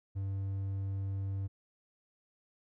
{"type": "tone", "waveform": "triangle", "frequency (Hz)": 97.5, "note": "G2", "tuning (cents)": -9, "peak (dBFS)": -31, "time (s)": [0.15, 1.48], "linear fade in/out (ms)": 20, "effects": []}